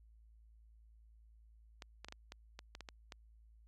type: clicks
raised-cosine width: 0.2 ms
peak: -30 dBFS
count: 10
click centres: 1.822 / 2.046 / 2.085 / 2.124 / 2.321 / 2.591 / 2.751 / 2.807 / 2.888 / 3.122 s
effects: added 55 Hz sine -60 dBFS peak until 3.67 s